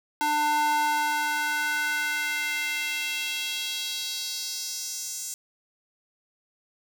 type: tone with high-pass filter sweep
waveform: square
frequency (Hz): 298.7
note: D4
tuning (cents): +29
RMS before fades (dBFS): -28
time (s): 0.21-5.34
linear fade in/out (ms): 0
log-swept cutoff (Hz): 710 to 7000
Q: 2.5
effects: none